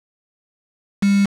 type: tone with quantisation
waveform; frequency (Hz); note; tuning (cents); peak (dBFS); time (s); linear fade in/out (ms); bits
sine; 199.7; G3; +32; -12; 1.02-1.26; 10; 4
effects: low-pass 8000 Hz 12 dB/octave